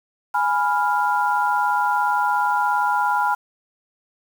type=chord; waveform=sine; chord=F diminished; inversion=first; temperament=equal; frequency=830.6 / 987.8 / 1396.9 Hz; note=Ab5 / Cb6 / F6; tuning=0 / 0 / 0 cents; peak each=-21 / -21 / -23 dBFS; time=0.34-3.35 s; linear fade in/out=10 ms; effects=7-bit